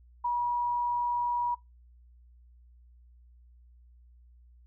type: tone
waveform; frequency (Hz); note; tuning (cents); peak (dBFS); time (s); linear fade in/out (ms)
sine; 964; B5; -42; -26; 0.24-1.55; 10
effects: noise-tail reverb RT60 0.2 s tail -22 dB re dry + added 60 Hz sine -54 dBFS peak until 4.66 s